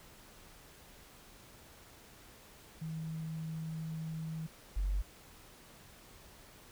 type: tone pair in turn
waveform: sine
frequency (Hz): 160 / 47.57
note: D#3 / F#1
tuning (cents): +49 / +49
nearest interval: octave + major sixth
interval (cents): 2100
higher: first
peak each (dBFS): -37 / -29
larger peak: second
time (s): 2.81-4.47 / 4.76-5.02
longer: first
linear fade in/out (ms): 10
effects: tanh soft clip ceiling -26 dBFS + pink hiss -57 dBFS RMS until 6.71 s